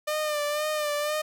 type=tone with vibrato; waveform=sawtooth; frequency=600 Hz; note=D5; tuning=37 cents sharp; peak=-22 dBFS; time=0.07-1.22 s; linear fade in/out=10 ms; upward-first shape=sine; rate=2 Hz; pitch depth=42 cents each way; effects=none